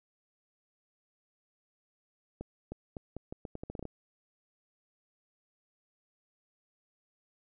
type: accelerating click train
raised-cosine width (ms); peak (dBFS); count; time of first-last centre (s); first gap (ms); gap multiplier
2; -26; 13; 2.41-3.853; 310; 0.8
effects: none